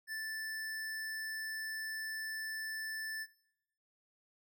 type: tone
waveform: square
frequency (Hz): 1760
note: A6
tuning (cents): 0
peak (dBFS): -39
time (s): 0.07-3.27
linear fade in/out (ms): 50
effects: noise-tail reverb RT60 0.8 s tail -21 dB re dry